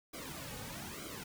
pink noise with flanger, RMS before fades -45 dBFS, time 0.13-1.24 s, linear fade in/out 10 ms, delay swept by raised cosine 1.1 to 3 ms, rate 1.1 Hz, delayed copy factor -0.8, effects none

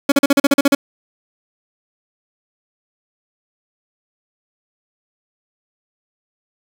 30% pulse tone bursts, 280 Hz, C#4, 18 cents sharp, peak -6 dBFS, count 10, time 0.09-0.75 s, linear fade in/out 5 ms, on 30 ms, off 40 ms, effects none

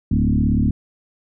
sine tone with frequency modulation, 153 Hz, D#3, 29 cents flat, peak -14 dBFS, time 0.11-0.71 s, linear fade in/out 5 ms, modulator 36.6 Hz, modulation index 3.1, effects none

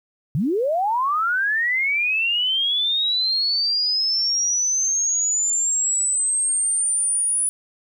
sine linear sweep, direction up, 121.8 to 9900 Hz, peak -18 dBFS, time 0.35-7.49 s, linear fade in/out 0 ms, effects 9-bit

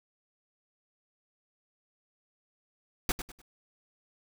pink noise with echo, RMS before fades -27 dBFS, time 3.09-3.12 s, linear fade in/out 2 ms, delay 99 ms, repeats 3, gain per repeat -10 dB, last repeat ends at 3.417 s, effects none

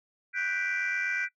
sine chord, G major seventh, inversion third, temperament equal, 1480 / 1568 / 1975.5 / 2349 Hz, F#6 / G6 / B6 / D7, 0 / 0 / 0 / 0 cents, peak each -32 dBFS, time 0.33-1.29 s, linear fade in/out 50 ms, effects noise-tail reverb RT60 0.1 s tail -22 dB re dry + tanh soft clip ceiling -22 dBFS

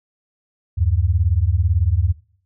sine beating tone pair, 77.1 / 95.1 Hz, D#2 / F#2, -15 / +48 cents, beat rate 18 Hz, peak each -17 dBFS, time 0.77-2.13 s, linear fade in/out 20 ms, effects noise-tail reverb RT60 0.5 s tail -20 dB re dry

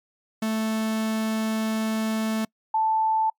45% pulse / sine tone pair in turn, 220 / 880 Hz, A3 / A5, 0 / 0 cents, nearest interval 2 octaves, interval 2400 cents, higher second, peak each -23 / -19 dBFS, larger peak second, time 0.42-2.45 / 2.74-3.3 s, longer first, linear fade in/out 5 ms, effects noise-tail reverb RT60 0.1 s tail -26 dB re dry + MP3 96 kbps

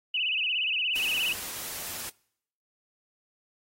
sine tone with vibrato, 2753 Hz, F7, 25 cents flat, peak -25 dBFS, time 0.14-1.33 s, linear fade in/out 5 ms, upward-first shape sine, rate 17 Hz, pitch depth 160 cents each way
white noise, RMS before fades -37 dBFS, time 0.95-2.1 s, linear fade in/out 10 ms
effects noise-tail reverb RT60 0.7 s tail -25 dB re dry + AAC 48 kbps

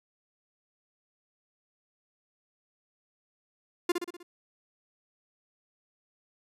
45% pulse tone with echo, 350 Hz, F4, 4 cents sharp, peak -22 dBFS, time 3.89-3.92 s, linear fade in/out 5 ms, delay 62 ms, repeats 5, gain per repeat -5 dB, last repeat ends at 4.23 s, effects resampled to 32000 Hz

